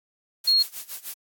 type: noise with tremolo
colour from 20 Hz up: blue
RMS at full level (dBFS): -33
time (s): 0.44-1.14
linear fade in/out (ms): 5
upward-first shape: sine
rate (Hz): 6.5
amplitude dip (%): 90
type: tone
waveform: sine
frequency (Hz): 4284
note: C8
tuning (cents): +40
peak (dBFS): -16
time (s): 0.47-0.63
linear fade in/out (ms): 10
effects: AAC 64 kbps